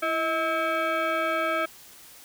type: tone with frequency modulation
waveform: sine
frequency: 331.5 Hz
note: E4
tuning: 10 cents sharp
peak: -23 dBFS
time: 0.02-1.66 s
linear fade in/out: 10 ms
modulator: 969 Hz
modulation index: 1.9
effects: white hiss -49 dBFS RMS until 2.24 s

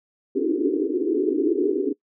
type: band-pass noise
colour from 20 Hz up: white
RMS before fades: -22 dBFS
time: 0.35-1.93 s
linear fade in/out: 10 ms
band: 270 to 430 Hz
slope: 96 dB/octave
effects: noise-tail reverb RT60 0.1 s tail -22 dB re dry

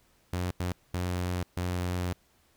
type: tone bursts at uneven times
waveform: sawtooth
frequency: 89.6 Hz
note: F2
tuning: 45 cents sharp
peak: -25 dBFS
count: 4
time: 0.33-0.51 / 0.6-0.72 / 0.94-1.43 / 1.57-2.13 s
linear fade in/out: 0 ms
effects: pink hiss -66 dBFS RMS until 2.56 s

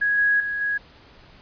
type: tone with level steps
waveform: sine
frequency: 1661.2 Hz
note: G#6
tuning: in tune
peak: -18 / -16 / -24 / -21 dBFS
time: 0.01-0.78 s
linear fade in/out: 10 ms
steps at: 0.18 / 0.4 / 0.61 s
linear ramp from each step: 2 ms
effects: pink hiss -50 dBFS RMS until 1.41 s + resampled to 11025 Hz

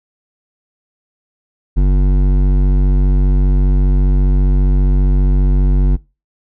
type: tone with hard clipping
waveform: sine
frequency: 47.45 Hz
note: F#1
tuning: 44 cents sharp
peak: -10 dBFS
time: 1.76-5.97 s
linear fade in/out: 20 ms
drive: 12 dB
effects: noise-tail reverb RT60 0.3 s tail -24 dB re dry

